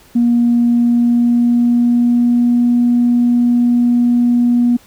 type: tone with pitch glide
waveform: sine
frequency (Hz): 238 to 241.2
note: A#3 to B3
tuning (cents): +36 to -41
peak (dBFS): -8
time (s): 0.15-4.77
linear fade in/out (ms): 10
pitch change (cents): +23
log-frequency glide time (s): 0.7-2.7
effects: tanh soft clip ceiling -4 dBFS + pink hiss -46 dBFS RMS until 4.86 s